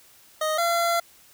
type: tone pair in turn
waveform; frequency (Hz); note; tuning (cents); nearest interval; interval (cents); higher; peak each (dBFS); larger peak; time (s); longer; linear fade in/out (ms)
25% pulse; 622.3 / 683; D#5 / F5; 0 / -39; major second; 161; second; -19 / -17; second; 0.41-0.58 / 0.58-1; second; 5
effects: white hiss -54 dBFS RMS until 1.33 s

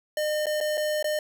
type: tone with dropouts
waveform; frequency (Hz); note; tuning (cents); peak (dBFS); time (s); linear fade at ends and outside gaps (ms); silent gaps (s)
square; 607; D#5; -43; -25; 0.17-1.19; 2; 0.458-0.467 / 0.604-0.61 / 0.773-0.777 / 1.027-1.043
effects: none

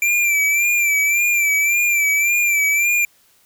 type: tone with vibrato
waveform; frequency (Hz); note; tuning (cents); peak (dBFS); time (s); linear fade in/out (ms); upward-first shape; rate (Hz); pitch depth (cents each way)
square; 2349; D7; 0; -15; 0.02-3.05; 2; sine; 1.8; 53
effects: white hiss -56 dBFS RMS until 3.45 s

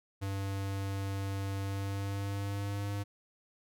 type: tone with pitch glide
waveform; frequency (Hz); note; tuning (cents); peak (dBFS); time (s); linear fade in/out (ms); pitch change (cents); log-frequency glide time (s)
square; 98 to 101.1; G2 to G#2; 0 to -46; -34; 0.21-3.04; 20; +54; 1.6-2.9
effects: none

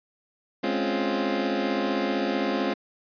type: chord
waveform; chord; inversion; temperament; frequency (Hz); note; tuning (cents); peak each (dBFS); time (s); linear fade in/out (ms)
25% pulse; Db major seventh; second; equal with one note detuned; 209.8 / 261.6 / 277.2 / 349.2; Ab3 / C4 / Db4 / F4; +18 / 0 / 0 / 0; -26; 0.63-2.74; 10
effects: resampled to 11025 Hz

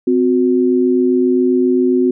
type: tone pair together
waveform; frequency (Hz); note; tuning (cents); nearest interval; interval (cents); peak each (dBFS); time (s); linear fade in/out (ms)
sine; 257.3 / 364.8; C4 / F#4; -29 / -24; tritone; 605; -13; 0.07-2.11; 5
effects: none

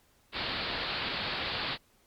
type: low-pass noise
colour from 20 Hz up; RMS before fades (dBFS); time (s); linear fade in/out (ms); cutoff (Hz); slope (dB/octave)
white; -34; 0.32-1.78; 50; 4600; 96
effects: pink hiss -66 dBFS RMS until 2.06 s + MP3 96 kbps

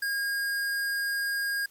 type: tone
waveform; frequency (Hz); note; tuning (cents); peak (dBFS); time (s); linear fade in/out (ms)
square; 1626; G#6; -37; -28; 0.02-1.66; 5
effects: white hiss -60 dBFS RMS until 1.7 s + Opus 48 kbps

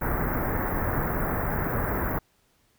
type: band-stop noise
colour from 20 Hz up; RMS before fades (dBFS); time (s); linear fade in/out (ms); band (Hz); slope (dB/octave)
pink; -27; 0.01-2.19; 10; 1900 to 14000; 48
effects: pink hiss -66 dBFS RMS until 2.78 s

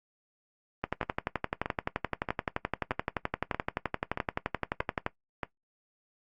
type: two click trains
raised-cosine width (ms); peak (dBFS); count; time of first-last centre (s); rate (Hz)
0.5; -16 / -13; 8 / 50; 1.03-5.433 / 0.84-5.064; 1.59 / 11.6
effects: noise-tail reverb RT60 0.1 s tail -17 dB re dry + Opus 32 kbps

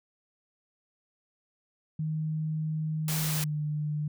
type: tone with pitch glide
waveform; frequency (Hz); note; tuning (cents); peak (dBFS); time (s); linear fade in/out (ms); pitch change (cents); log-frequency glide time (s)
sine; 156.1 to 150.26; D#3 to D3; +6 to +40; -28; 1.99-4.08; 5; -66; 3.23-3.51
type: noise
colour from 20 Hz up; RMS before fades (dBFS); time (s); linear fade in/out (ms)
white; -33; 3.08-3.44; 2
effects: none

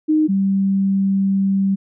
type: tone pair in turn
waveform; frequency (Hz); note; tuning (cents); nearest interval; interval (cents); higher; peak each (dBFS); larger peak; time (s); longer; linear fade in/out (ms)
sine; 309.3 / 194.85; D#4 / G3; -10 / -10; minor sixth; 800; first; -12 / -14; first; 0.08-0.28 / 0.28-1.76; second; 20
effects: none

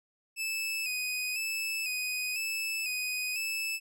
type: tone with vibrato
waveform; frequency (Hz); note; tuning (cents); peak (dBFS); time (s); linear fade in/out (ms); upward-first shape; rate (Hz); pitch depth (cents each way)
sawtooth; 2559; D#7; +48; -28; 0.36-3.8; 50; square; 1; 44
effects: none

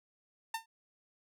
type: tone with exponential decay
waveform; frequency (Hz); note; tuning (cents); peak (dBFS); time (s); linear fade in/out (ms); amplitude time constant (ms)
sawtooth; 902; A5; +43; -27; 0.54-0.66; 5; 25
effects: none

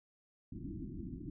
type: low-pass noise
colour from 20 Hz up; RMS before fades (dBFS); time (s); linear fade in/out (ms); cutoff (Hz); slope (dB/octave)
white; -44; 0.52-1.3; 5; 340; 96
effects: none

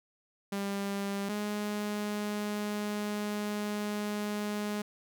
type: tone pair in turn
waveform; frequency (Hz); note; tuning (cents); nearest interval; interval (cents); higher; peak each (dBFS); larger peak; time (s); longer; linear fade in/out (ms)
sawtooth; 199.2 / 208.2; G3 / G#3; +28 / +5; minor second; 77; second; -28 / -28; neither; 0.52-1.29 / 1.29-4.82; second; 5
effects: none

